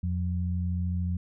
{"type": "tone pair together", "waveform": "sine", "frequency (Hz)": [85.85, 179.1], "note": ["F2", "F3"], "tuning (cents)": [-29, 44], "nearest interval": "octave + minor second", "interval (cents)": 1273, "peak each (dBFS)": [-27, -32], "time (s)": [0.03, 1.17], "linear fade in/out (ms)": 5, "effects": []}